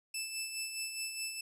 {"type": "tone with tremolo", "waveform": "15% pulse", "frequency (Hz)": 2637, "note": "E7", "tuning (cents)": 0, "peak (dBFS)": -28, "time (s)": [0.14, 1.41], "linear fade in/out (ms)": 5, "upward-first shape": "sine", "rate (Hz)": 4.8, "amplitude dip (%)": 50, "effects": ["resampled to 32000 Hz"]}